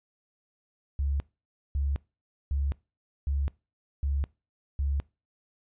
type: tone bursts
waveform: sine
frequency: 70 Hz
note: C#2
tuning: 18 cents sharp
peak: -25 dBFS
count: 6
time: 0.99-5 s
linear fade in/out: 0 ms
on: 210 ms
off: 550 ms
effects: noise-tail reverb RT60 0.3 s tail -23 dB re dry + resampled to 8000 Hz